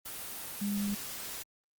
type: tone in noise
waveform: sine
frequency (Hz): 203.1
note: G#3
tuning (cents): -38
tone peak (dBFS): -30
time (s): 0.61-0.95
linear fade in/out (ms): 10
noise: white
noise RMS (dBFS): -41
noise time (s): 0.05-1.43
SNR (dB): +8
effects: Opus 24 kbps